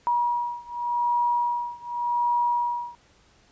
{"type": "beating tone pair", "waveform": "sine", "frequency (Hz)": [959, 959.87], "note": ["A#5", "B5"], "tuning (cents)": [49, -50], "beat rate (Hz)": 0.87, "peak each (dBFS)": [-25, -26], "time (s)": [0.07, 2.95], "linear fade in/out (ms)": 0, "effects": ["pink hiss -59 dBFS RMS until 3.51 s", "resampled to 16000 Hz"]}